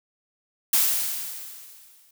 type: noise with exponential decay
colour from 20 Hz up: blue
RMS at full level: -18 dBFS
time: 0.73-2.11 s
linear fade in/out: 5 ms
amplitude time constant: 300 ms
effects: none

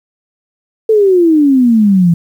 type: exponential sweep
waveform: sine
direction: down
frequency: 449.5 to 164.81 Hz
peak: -5 dBFS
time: 0.89-2.14 s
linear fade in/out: 5 ms
effects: 7-bit

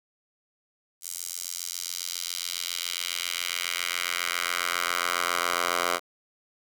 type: tone with high-pass filter sweep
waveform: 10% pulse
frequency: 87.31 Hz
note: F2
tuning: in tune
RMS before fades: -30 dBFS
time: 1.01-6 s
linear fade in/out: 50 ms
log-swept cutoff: 7600 to 830 Hz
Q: 1.3
effects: none

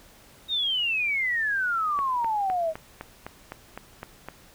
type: exponential sweep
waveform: sine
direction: down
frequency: 3778 to 622.3 Hz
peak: -23 dBFS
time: 0.48-2.74 s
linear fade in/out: 50 ms
type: click train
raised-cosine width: 0.5 ms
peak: -20 dBFS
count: 10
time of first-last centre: 1.99-4.286 s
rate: 3.92 Hz
effects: pink hiss -53 dBFS RMS until 4.54 s

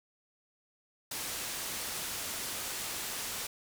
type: low-pass noise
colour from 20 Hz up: white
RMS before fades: -38 dBFS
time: 1.11-3.47 s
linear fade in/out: 5 ms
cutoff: 12000 Hz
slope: 12 dB/octave
effects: none

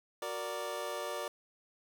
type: chord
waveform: 25% pulse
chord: Gb augmented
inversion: none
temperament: equal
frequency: 370 / 466.2 / 587.3 Hz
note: Gb4 / Bb4 / D5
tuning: 0 / 0 / 0 cents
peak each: -40 / -38 / -35 dBFS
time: 0.22-1.28 s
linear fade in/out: 2 ms
effects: none

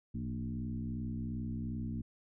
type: tone with frequency modulation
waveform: sine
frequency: 160 Hz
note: D#3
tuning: 49 cents sharp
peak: -35 dBFS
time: 0.14-2.02 s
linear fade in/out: 10 ms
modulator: 62.7 Hz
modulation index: 1.7
effects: none

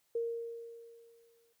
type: tone with exponential decay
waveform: sine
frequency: 464.3 Hz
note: A#4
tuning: 7 cents flat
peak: -30 dBFS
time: 0.15-1.53 s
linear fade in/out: 5 ms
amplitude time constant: 300 ms
effects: white hiss -75 dBFS RMS until 1.6 s

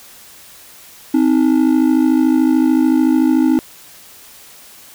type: ring-modulated tone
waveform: triangle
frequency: 287.2 Hz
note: D4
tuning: 39 cents flat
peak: -5 dBFS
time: 1.14-3.59 s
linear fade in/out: 0 ms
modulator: 26.8 Hz
effects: white hiss -41 dBFS RMS until 4.94 s

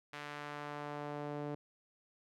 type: tone with band-pass filter sweep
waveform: sawtooth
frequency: 146.83 Hz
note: D3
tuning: in tune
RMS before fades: -43 dBFS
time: 0.13-1.55 s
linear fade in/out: 5 ms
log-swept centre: 2000 to 440 Hz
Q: 0.93
effects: none

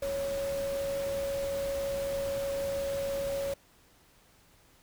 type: tone in noise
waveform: sine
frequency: 554.4 Hz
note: C#5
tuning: in tune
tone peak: -30 dBFS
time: 0.02-3.54 s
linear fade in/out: 5 ms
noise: pink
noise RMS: -42 dBFS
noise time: 0.02-3.54 s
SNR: +9 dB
effects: pink hiss -62 dBFS RMS until 4.82 s

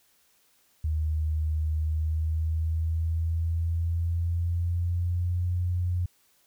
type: tone with pitch glide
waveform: sine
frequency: 77.8 to 88.85 Hz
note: D#2 to F2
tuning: 0 to +30 cents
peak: -24 dBFS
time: 0.84-6.06 s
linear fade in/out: 5 ms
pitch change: +230 cents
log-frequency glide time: 1.76-5.49 s
effects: white hiss -65 dBFS RMS until 6.46 s

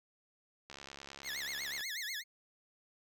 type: click train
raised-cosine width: 0.2 ms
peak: -30 dBFS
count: 78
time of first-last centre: 0.7-1.808 s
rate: 69.5 Hz
type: tone with vibrato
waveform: 20% pulse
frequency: 1909 Hz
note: A#6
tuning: 41 cents sharp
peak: -33 dBFS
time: 1.23-2.24 s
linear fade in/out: 50 ms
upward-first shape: sine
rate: 8.2 Hz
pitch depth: 230 cents each way
effects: none

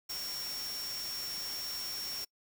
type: tone in noise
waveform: sine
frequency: 5500 Hz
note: F8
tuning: 27 cents flat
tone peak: -38 dBFS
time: 0.09-2.25 s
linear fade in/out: 10 ms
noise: white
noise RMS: -43 dBFS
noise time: 0.09-2.25 s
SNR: +2 dB
effects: noise-tail reverb RT60 0.1 s tail -26 dB re dry

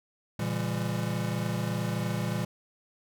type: chord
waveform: square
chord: A# diminished seventh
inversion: none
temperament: just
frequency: 116.54 / 139.85 / 167.82 / 201.4 Hz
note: A#2 / C#3 / E3 / G3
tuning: 0 / +16 / +31 / +47 cents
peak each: -33 / -39 / -34 / -35 dBFS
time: 0.39-2.45 s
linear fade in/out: 5 ms
effects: none

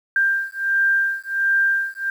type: beating tone pair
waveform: sine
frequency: 1586 / 1587.4 Hz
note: G6 / G6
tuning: +20 / +21 cents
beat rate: 1.4 Hz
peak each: -20 dBFS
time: 0.16-2.1 s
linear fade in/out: 2 ms
effects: 8-bit

